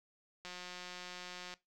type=click train; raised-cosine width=0.2 ms; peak=-29 dBFS; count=197; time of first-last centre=0.45-1.539 s; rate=180 Hz; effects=noise-tail reverb RT60 0.2 s tail -20 dB re dry